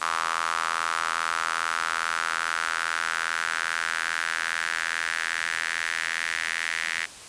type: tone with high-pass filter sweep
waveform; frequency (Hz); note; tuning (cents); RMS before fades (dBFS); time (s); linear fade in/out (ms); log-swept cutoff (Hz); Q
sawtooth; 82.41; E2; 0; -28; 0.01-7.06; 10; 1200 to 1900; 3.9
effects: white hiss -43 dBFS RMS until 7.28 s + resampled to 22050 Hz